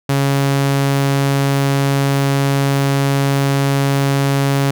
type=tone; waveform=sawtooth; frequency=138.59 Hz; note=C#3; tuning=in tune; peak=-9 dBFS; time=0.09-4.71 s; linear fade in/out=5 ms; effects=none